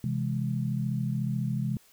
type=chord; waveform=sine; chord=C augmented; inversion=none; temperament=equal with one note detuned; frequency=130.81 / 164.81 / 207.1 Hz; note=C3 / E3 / G#3; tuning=0 / 0 / -5 cents; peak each=-29 / -33 / -32 dBFS; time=0.04-1.77 s; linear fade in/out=2 ms; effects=white hiss -60 dBFS RMS until 1.92 s